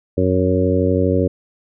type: harmonic tone with a mistuned harmonic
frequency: 92.5 Hz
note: F#2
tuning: in tune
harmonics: 1 / 2 / 3 / 4 / 5 / 6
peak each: -19 / -22 / -20 / -22 / -20 / -22 dBFS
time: 0.17-1.28 s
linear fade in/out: 10 ms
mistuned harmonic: 1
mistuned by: -21 cents
effects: none